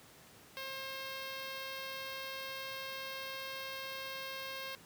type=tone with notch filter; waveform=5% pulse; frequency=534 Hz; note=C5; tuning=35 cents sharp; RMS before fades=-43 dBFS; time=0.57-4.75 s; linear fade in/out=0 ms; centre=7100 Hz; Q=0.92; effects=pink hiss -58 dBFS RMS until 4.85 s + high-pass 100 Hz 12 dB/octave